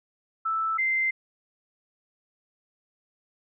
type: tone pair in turn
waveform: sine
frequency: 1318.5 / 2081 Hz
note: E6 / C7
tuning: 0 / -10 cents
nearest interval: minor sixth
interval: 790 cents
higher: second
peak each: -24 / -22 dBFS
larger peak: second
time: 0.45-0.78 / 0.78-1.11 s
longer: neither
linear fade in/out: 10 ms
effects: none